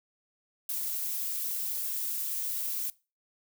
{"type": "noise with flanger", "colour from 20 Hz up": "violet", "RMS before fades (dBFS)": -33, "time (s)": [0.69, 2.9], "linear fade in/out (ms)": 2, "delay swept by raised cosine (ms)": [1.8, 6.8], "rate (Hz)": 0.86, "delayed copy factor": 0.55, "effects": ["noise-tail reverb RT60 0.3 s tail -21 dB re dry"]}